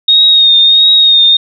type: tone with vibrato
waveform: sine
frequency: 3718 Hz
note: A#7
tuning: 5 cents flat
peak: -3 dBFS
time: 0.08-1.37 s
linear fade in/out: 5 ms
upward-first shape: triangle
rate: 1.5 Hz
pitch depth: 40 cents each way
effects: none